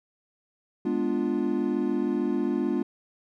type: chord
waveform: triangle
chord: G# diminished seventh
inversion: none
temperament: equal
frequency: 207.7 / 246.9 / 293.7 / 349.2 Hz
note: G#3 / B3 / D4 / F4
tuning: 0 / 0 / 0 / 0 cents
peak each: -29 / -27 / -27 / -27 dBFS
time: 0.85-2.83 s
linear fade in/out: 5 ms
effects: none